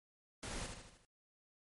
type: noise with echo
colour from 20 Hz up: pink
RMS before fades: -44 dBFS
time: 0.43-0.66 s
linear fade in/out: 0 ms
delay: 78 ms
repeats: 5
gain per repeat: -5 dB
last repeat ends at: 1.05 s
effects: MP3 48 kbps